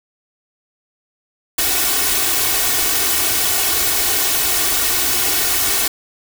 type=noise with comb filter; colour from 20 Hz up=white; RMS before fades=-17 dBFS; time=1.58-5.88 s; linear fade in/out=5 ms; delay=2.7 ms; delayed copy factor=+0.8; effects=none